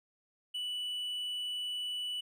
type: tone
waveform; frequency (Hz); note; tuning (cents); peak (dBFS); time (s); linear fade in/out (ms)
triangle; 2963; F#7; +2; -33; 0.54-2.21; 10
effects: none